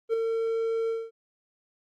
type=tone with ADSR envelope; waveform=triangle; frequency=453.4 Hz; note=A#4; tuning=48 cents flat; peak=-18 dBFS; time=0.09-1.11 s; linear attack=45 ms; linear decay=4 ms; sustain=-5 dB; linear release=220 ms; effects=Opus 32 kbps

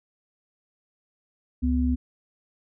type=tone pair together; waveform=sine; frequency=70.15 / 250 Hz; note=C#2 / B3; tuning=+21 / +21 cents; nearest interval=octave + minor seventh; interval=2200 cents; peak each=-23 dBFS; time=1.62-1.96 s; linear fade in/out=20 ms; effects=none

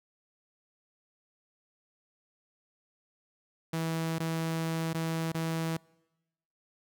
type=tone with dropouts; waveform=sawtooth; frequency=163 Hz; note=E3; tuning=19 cents flat; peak=-26 dBFS; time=3.73-5.77 s; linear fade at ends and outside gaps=5 ms; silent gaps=4.185-4.2 / 4.932-4.945 / 5.32-5.345 s; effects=noise-tail reverb RT60 1.0 s tail -25 dB re dry

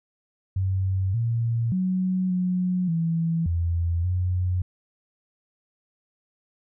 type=tone with pitch steps; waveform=sine; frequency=95 / 116.1 / 185.4 / 182 / 165.2 / 84.9 / 90.7 Hz; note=F#2 / A#2 / F#3 / F#3 / E3 / F2 / F#2; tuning=+46 / -7 / +4 / -28 / +4 / -48 / -34 cents; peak=-21 dBFS; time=0.56-4.62 s; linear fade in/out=5 ms; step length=580 ms; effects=none

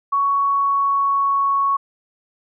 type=tone with pitch glide; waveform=sine; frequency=1116 to 1108.9 Hz; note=C#6 to C#6; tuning=+11 to 0 cents; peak=-15 dBFS; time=0.12-1.77 s; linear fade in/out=10 ms; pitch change=-11 cents; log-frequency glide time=0.48-1.57 s; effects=none

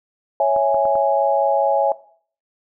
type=chord; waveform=sine; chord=C# minor; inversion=none; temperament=equal; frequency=554.4 / 659.3 / 830.6 Hz; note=C#5 / E5 / G#5; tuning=0 / 0 / 0 cents; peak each=-18 dBFS; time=0.4-1.92 s; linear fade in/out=2 ms
type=clicks; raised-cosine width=1 ms; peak=-20 dBFS; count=4; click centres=0.563 / 0.745 / 0.854 / 0.955 s
effects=noise-tail reverb RT60 0.5 s tail -18 dB re dry

